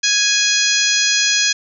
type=harmonic tone with a mistuned harmonic; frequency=830.6 Hz; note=G#5; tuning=in tune; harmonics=2 / 3 / 4 / 5 / 6 / 7 / 8; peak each=-21 / -21 / -21 / -21 / -21 / -21 / -21 dBFS; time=0.03-1.53 s; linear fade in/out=10 ms; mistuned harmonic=7; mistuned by=+25 cents; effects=none